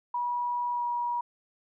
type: tone with pitch glide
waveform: sine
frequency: 969 to 960.6 Hz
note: B5 to B5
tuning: -33 to -48 cents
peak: -27 dBFS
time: 0.14-1.21 s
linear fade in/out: 5 ms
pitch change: -15 cents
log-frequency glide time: 0.72-0.83 s
effects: none